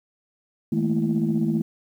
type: tone cluster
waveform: sine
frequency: 159.1 / 215.4 / 230.9 / 333.2 Hz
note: D#3 / A3 / A#3 / E4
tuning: +39 / -37 / -16 / +19 cents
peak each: -25 / -23 / -25 / -27 dBFS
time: 0.72-1.62 s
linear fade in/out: 5 ms
effects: tanh soft clip ceiling -12 dBFS + 9-bit